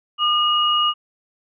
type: tone pair together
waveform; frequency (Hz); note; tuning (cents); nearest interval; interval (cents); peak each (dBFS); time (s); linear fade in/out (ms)
sine; 1213 / 2883; D#6 / F#7; -44 / -46; octave + minor third; 1498; -18; 0.18-0.94; 50
effects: none